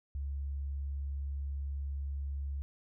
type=tone; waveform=sine; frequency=69.8 Hz; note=C#2; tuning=13 cents sharp; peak=-34 dBFS; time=0.15-2.62 s; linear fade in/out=0 ms; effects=none